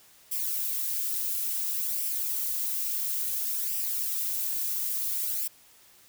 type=noise with flanger; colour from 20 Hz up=violet; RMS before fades=-30 dBFS; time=0.31-5.48 s; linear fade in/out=10 ms; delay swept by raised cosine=0.37 to 3.37 ms; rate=0.58 Hz; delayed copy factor=+0.5; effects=white hiss -57 dBFS RMS until 6.08 s